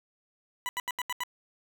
20% pulse tone bursts, 987.8 Hz, B5, in tune, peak -25 dBFS, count 6, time 0.66-1.235 s, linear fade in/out 0 ms, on 30 ms, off 79 ms, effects none

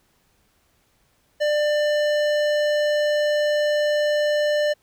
sine tone with hard clipping, 595 Hz, D5, 22 cents sharp, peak -20 dBFS, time 1.4-4.74 s, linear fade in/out 20 ms, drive 15 dB, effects pink hiss -64 dBFS RMS until 4.82 s

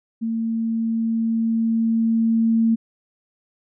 sine tone with level ramp, 226.5 Hz, A#3, 50 cents flat, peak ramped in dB -21 to -14 dBFS, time 0.21-2.76 s, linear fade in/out 20 ms, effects none

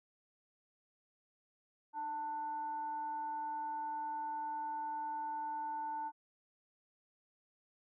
sine tone with frequency modulation, 890 Hz, A5, 20 cents sharp, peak -37 dBFS, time 1.93-6.12 s, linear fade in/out 50 ms, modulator 586 Hz, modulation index 0.25, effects none

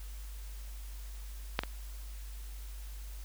clicks, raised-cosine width 0.3 ms, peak -11 / -19 dBFS, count 2, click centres 1.591 / 1.635 s, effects added 50 Hz sine -41 dBFS peak until 3.24 s + white hiss -55 dBFS RMS until 3.24 s

